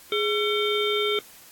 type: harmonic tone with a mistuned harmonic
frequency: 450 Hz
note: A4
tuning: 39 cents sharp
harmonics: 1 / 3 / 5 / 7 / 8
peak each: -24 / -31 / -30 / -30 / -30 dBFS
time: 0.12-1.19 s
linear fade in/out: 2 ms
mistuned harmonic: 1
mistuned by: -130 cents
effects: white hiss -49 dBFS RMS until 1.51 s + AAC 64 kbps